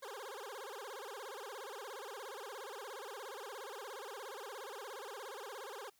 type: tone with vibrato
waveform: 20% pulse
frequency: 465.3 Hz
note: A#4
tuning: 3 cents flat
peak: -40 dBFS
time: 0.02-5.9 s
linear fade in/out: 10 ms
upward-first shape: sine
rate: 17 Hz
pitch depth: 300 cents each way
effects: white hiss -72 dBFS RMS until 5.99 s